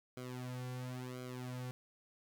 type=tone with flanger; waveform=sawtooth; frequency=126.1 Hz; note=B2; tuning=36 cents sharp; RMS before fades=-44 dBFS; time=0.17-1.71 s; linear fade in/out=0 ms; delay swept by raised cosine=1.1 to 3.2 ms; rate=0.96 Hz; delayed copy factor=-1; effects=none